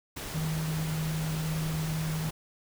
sine tone in noise, 157.5 Hz, D#3, 21 cents sharp, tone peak -29 dBFS, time 0.34-2.3 s, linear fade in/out 10 ms, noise pink, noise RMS -38 dBFS, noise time 0.16-2.31 s, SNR +6 dB, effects none

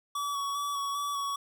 square tone with vibrato, 1134 Hz, C#6, 39 cents sharp, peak -31 dBFS, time 0.15-1.36 s, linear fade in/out 5 ms, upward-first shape square, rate 2.5 Hz, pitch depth 18 cents each way, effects none

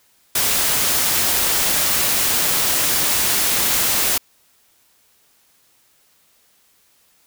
white noise, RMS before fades -18 dBFS, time 0.35-4.18 s, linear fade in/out 5 ms, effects white hiss -58 dBFS RMS until 7.26 s

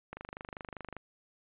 click train, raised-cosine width 0.5 ms, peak -26 dBFS, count 22, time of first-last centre 0.13-0.967 s, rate 25.1 Hz, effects resampled to 8000 Hz

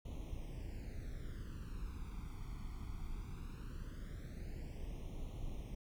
brown noise with flanger, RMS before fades -45 dBFS, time 0.05-5.75 s, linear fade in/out 5 ms, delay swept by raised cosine 0.31 to 0.9 ms, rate 0.19 Hz, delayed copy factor +0.95, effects none

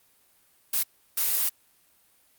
blue noise bursts at uneven times, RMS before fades -25 dBFS, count 2, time 0.73-0.83 / 1.17-1.49 s, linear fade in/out 5 ms, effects white hiss -63 dBFS RMS until 2.38 s + Opus 32 kbps

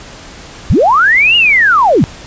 sine linear two-way sweep, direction up then down, 46.25 to 2900 to 104.6 Hz, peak -5 dBFS, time 0.7-2.04 s, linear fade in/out 0 ms, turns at 1.36 s, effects pink hiss -32 dBFS RMS until 2.26 s + resampled to 16000 Hz

